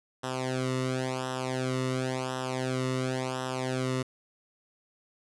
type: tone with flanger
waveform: sawtooth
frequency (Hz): 129.2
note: C3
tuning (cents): -21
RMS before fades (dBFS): -31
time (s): 0.23-4.03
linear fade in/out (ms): 10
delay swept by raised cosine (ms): 0.44 to 1.26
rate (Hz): 0.94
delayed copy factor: -0.9
effects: resampled to 22050 Hz + 9-bit